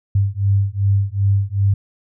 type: beating tone pair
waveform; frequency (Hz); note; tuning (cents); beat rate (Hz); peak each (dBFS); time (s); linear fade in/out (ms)
sine; 98 / 100.6; G2 / G2; 0 / +45; 2.6; -17; 0.15-1.74; 5
effects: none